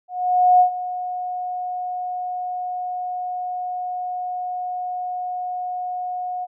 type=tone with ADSR envelope; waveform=sine; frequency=726 Hz; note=F#5; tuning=33 cents flat; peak=-9 dBFS; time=0.08-6.47 s; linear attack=520 ms; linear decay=99 ms; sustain=-15 dB; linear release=36 ms; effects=none